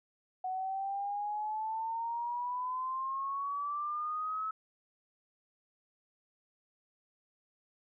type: exponential sweep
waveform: sine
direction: up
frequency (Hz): 740 to 1300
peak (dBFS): -33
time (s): 0.44-4.51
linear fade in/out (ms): 5
effects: none